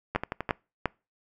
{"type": "two click trains", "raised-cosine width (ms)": 0.5, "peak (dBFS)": [-9, -15], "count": [3, 5], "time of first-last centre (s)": [[0.16, 0.857], [0.15, 0.492]], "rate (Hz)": [2.87, 11.7], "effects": ["noise-tail reverb RT60 0.3 s tail -26 dB re dry"]}